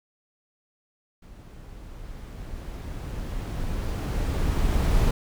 brown noise with level ramp, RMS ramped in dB -45 to -20 dBFS, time 1.22-5.11 s, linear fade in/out 5 ms, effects none

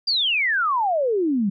sine exponential sweep, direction down, 4872 to 187.5 Hz, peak -18 dBFS, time 0.07-1.5 s, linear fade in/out 10 ms, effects none

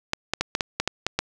clicks, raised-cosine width 0.2 ms, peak -5 dBFS, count 9, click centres 0.134 / 0.336 / 0.41 / 0.551 / 0.608 / 0.8 / 0.876 / 1.066 / 1.19 s, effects none

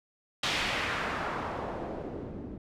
white noise with low-pass filter sweep, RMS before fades -34 dBFS, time 0.43-2.58 s, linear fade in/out 5 ms, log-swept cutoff 3600 to 240 Hz, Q 1.2, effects none

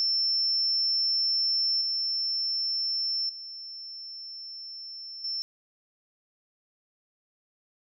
sine tone with level steps, 5360 Hz, E8, 28 cents sharp, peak -23 / -26 / -38 / -29 dBFS, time 0-5.42 s, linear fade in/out 0 ms, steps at 1.81 / 3.29 / 5.24 s, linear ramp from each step 5 ms, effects none

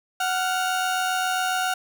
30% pulse tone pair together, 742.1 / 1396.9 Hz, F#5 / F6, +5 / 0 cents, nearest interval major seventh, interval 1095 cents, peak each -21 / -25 dBFS, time 0.2-1.74 s, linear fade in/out 5 ms, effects none

